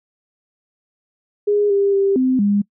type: tone with pitch steps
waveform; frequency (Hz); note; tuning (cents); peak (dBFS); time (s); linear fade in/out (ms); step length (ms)
sine; 412.4 / 399 / 393.8 / 258 / 203.3; G#4 / G4 / G4 / C4 / G#3; -12 / +31 / +8 / -24 / -37; -13; 1.47-2.62; 10; 230
effects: noise-tail reverb RT60 0.1 s tail -24 dB re dry